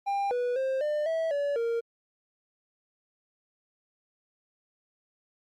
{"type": "tone with pitch steps", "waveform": "triangle", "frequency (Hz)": [798, 489.9, 529, 599, 651, 572, 464.3], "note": ["G5", "B4", "C5", "D5", "E5", "D5", "A#4"], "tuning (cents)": [31, -14, 19, 34, -22, -46, -7], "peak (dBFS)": -24, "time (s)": [0.06, 1.81], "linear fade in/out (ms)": 20, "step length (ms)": 250, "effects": ["Opus 48 kbps"]}